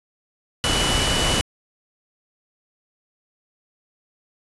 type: tone in noise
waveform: sine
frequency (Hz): 2960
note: F#7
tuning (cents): 0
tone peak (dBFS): -24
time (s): 0.64-1.41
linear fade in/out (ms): 0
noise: pink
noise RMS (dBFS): -21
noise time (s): 0.64-1.41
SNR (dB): -6
effects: resampled to 24000 Hz